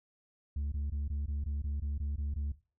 sine tone bursts, 72.1 Hz, D2, 31 cents flat, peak -29 dBFS, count 11, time 0.56-2.52 s, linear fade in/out 5 ms, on 160 ms, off 20 ms, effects noise-tail reverb RT60 0.3 s tail -17 dB re dry + tanh soft clip ceiling -31 dBFS

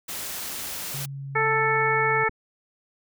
white noise, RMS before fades -33 dBFS, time 0.08-1.06 s, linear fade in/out 10 ms
sine tone with pitch glide, 138.59 to 136.21 Hz, C#3 to C#3, 0 to -30 cents, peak -32 dBFS, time 0.94-2.24 s, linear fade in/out 5 ms, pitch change -30 cents, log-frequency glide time 1.05-1.76 s
harmonic tone, 441.4 Hz, A4, 5 cents sharp, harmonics 1 / 2 / 3 / 4 / 5, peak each -26 / -26 / -26 / -26 / -26 dBFS, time 1.35-2.29 s, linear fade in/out 10 ms
click, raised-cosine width 3 ms, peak -26 dBFS, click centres 2.294 s
effects none

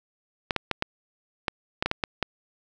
clicks, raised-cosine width 0.3 ms, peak -8 dBFS, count 10, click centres 0.508 / 0.563 / 0.713 / 0.824 / 1.482 / 1.825 / 1.86 / 1.914 / 2.038 / 2.227 s, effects none

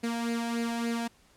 sawtooth tone with flanger, 233.1 Hz, A#3, in tune, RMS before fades -31 dBFS, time 0.03-1.08 s, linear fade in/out 10 ms, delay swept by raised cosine 0.43 to 1.26 ms, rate 3.5 Hz, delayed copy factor +0.6, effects pink hiss -62 dBFS RMS until 1.36 s + low-pass 11000 Hz 12 dB/octave

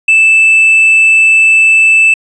sine tone with hard clipping, 2637 Hz, E7, in tune, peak -4 dBFS, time 0.08-2.14 s, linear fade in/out 5 ms, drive 2 dB, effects resampled to 22050 Hz

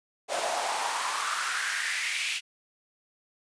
pink noise with high-pass filter sweep, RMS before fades -30 dBFS, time 0.28-2.41 s, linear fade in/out 50 ms, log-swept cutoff 590 to 2700 Hz, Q 3.7, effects resampled to 22050 Hz

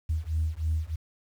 sine beating tone pair, 77.78 / 80.98 Hz, D#2 / E2, 0 / -30 cents, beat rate 3.2 Hz, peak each -28 / -28 dBFS, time 0.09-0.96 s, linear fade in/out 10 ms, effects tanh soft clip ceiling -19 dBFS + 9-bit

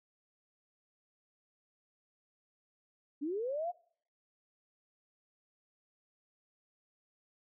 sine linear sweep, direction up, 270 to 728 Hz, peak -33 dBFS, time 3.21-3.72 s, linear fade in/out 20 ms, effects noise-tail reverb RT60 0.6 s tail -25 dB re dry

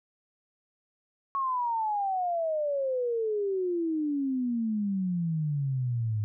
sine exponential sweep, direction down, 1107 to 103.83 Hz, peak -26 dBFS, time 1.35-6.24 s, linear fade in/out 0 ms, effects none

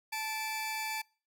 sawtooth tone pair together, 874 / 2328 Hz, A5 / D7, -12 / -16 cents, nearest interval octave + perfect fourth, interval 1696 cents, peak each -33 / -34 dBFS, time 0.12-1.02 s, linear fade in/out 10 ms, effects noise-tail reverb RT60 0.4 s tail -26 dB re dry

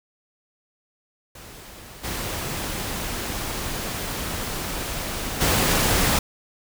pink noise with level steps, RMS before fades -42 / -29 / -20 dBFS, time 1.35-6.19 s, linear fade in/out 5 ms, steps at 2.03 / 5.4 s, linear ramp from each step 20 ms, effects none

